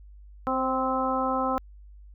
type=harmonic tone with a mistuned harmonic; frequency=260.4 Hz; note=C4; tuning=8 cents flat; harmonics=1 / 2 / 3 / 4 / 5; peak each=-30 / -30 / -30 / -30 / -30 dBFS; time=0.47-1.58 s; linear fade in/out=0 ms; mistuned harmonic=2; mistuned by=+16 cents; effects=added 50 Hz sine -45 dBFS peak until 2.14 s